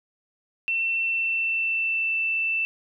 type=tone with pitch glide; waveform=sine; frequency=2693 to 2662 Hz; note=E7 to E7; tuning=+36 to +16 cents; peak=-22 dBFS; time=0.68-2.65 s; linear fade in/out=0 ms; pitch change=-20 cents; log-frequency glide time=1.02-2.16 s; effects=none